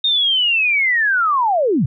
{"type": "linear sweep", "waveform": "sine", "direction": "down", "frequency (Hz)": [3709, 102.9], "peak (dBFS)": -13, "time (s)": [0.04, 1.86], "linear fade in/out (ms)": 5, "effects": []}